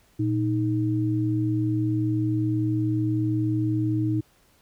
sine tone pair together, 116.54 / 312.7 Hz, A#2 / D#4, 0 / +9 cents, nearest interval octave + perfect fourth, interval 1709 cents, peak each -24 / -24 dBFS, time 0.19-4.21 s, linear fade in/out 10 ms, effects pink hiss -61 dBFS RMS until 4.61 s

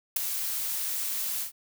blue noise with ADSR envelope, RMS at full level -20 dBFS, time 0.16-1.52 s, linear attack 8 ms, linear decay 4 ms, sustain -11 dB, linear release 110 ms, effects none

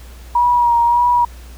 sine tone with vibrato, 956 Hz, A#5, 43 cents sharp, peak -10 dBFS, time 0.35-1.25 s, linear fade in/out 5 ms, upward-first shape sine, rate 1.7 Hz, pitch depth 29 cents each way, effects added 60 Hz sine -34 dBFS peak until 1.57 s + pink hiss -44 dBFS RMS until 1.57 s

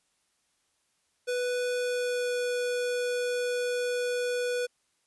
square tone with pitch glide, 493.9 to 491.1 Hz, B4 to B4, 0 to -10 cents, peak -28 dBFS, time 1.27-4.67 s, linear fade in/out 20 ms, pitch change -10 cents, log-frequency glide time 1.76-2.36 s, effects white hiss -73 dBFS RMS until 5.06 s + resampled to 24000 Hz

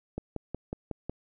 click train, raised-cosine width 2 ms, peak -20 dBFS, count 6, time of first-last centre 0.18-1.096 s, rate 5.46 Hz, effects none

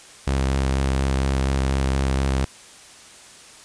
sawtooth tone with vibrato, 67 Hz, C2, 42 cents sharp, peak -15 dBFS, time 0.27-2.45 s, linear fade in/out 5 ms, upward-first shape square, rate 4.2 Hz, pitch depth 16 cents each way, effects white hiss -45 dBFS RMS until 3.64 s + resampled to 22050 Hz

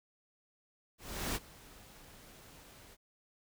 pink noise with ADSR envelope, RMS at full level -35 dBFS, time 0.98-2.97 s, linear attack 370 ms, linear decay 38 ms, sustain -21 dB, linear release 42 ms, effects none

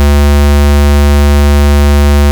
square tone, 72.1 Hz, D2, 31 cents flat, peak -4 dBFS, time 0-2.31 s, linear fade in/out 0 ms, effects none

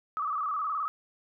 sine tone with vibrato, 1216 Hz, D#6, 40 cents flat, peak -28 dBFS, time 0.17-0.88 s, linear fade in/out 0 ms, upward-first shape square, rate 19 Hz, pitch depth 82 cents each way, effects none

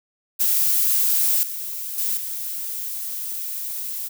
violet noise with level steps, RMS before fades -19 / -30 / -23 / -29 dBFS, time 0.39-4.09 s, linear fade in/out 20 ms, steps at 1.43 / 1.98 / 2.17 s, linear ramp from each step 2 ms, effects none

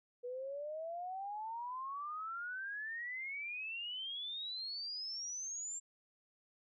sine exponential sweep, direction up, 482.8 to 7459 Hz, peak -40 dBFS, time 0.23-5.8 s, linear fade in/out 20 ms, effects none

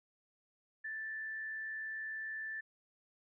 sine tone with frequency modulation, 1760 Hz, A6, in tune, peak -39 dBFS, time 0.84-2.61 s, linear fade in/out 10 ms, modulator 83.4 Hz, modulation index 0.32, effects none

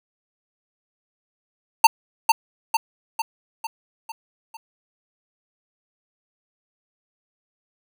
square tone with echo, 900 Hz, A5, 39 cents sharp, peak -7 dBFS, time 1.84-1.87 s, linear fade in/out 5 ms, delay 450 ms, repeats 6, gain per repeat -5 dB, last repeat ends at 4.57 s, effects none

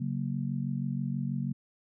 sine chord, F# major, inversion second, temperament just, 138.75 / 185 / 231.2 Hz, C#3 / F#3 / A#3, +2 / 0 / -14 cents, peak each -32 / -35 / -35 dBFS, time 0-1.53 s, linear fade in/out 10 ms, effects none

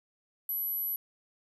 sine tone, 11790 Hz, F#9, 7 cents flat, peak -30 dBFS, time 0.49-0.96 s, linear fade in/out 2 ms, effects none

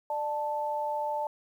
sine tone pair together, 595.7 / 880 Hz, D5 / A5, +24 / 0 cents, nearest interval perfect fifth, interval 676 cents, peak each -33 / -30 dBFS, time 0.1-1.27 s, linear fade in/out 2 ms, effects 10-bit

